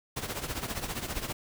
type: noise with tremolo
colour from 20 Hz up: pink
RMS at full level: -32 dBFS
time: 0.16-1.33 s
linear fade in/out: 10 ms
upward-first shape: triangle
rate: 15 Hz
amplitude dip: 80%
effects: none